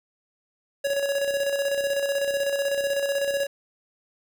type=tone with tremolo; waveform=square; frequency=559 Hz; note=C#5; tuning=14 cents sharp; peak=-22 dBFS; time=0.84-3.47 s; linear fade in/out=10 ms; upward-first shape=square; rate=16 Hz; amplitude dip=45%; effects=none